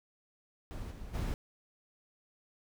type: noise with level steps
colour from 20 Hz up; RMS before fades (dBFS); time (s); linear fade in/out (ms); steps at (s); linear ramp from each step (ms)
brown; -41 / -46 / -34; 0.71-1.34; 0; 0.9 / 1.13; 20
effects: none